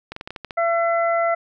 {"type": "clicks", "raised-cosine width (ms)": 0.3, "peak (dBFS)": -16, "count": 8, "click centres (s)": [0.12, 0.164, 0.211, 0.275, 0.306, 0.362, 0.447, 0.508]}
{"type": "harmonic tone", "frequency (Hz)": 675, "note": "E5", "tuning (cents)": 41, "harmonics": [1, 2, 3], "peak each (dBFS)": [-18, -24, -28], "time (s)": [0.57, 1.35], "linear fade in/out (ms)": 10}
{"effects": []}